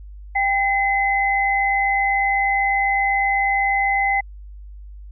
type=tone pair together; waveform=sine; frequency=790.9 / 2042 Hz; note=G5 / C7; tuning=+15 / -43 cents; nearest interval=octave + major third; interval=1642 cents; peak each=-19 dBFS; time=0.35-4.21 s; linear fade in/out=10 ms; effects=added 50 Hz sine -35 dBFS peak until 5.11 s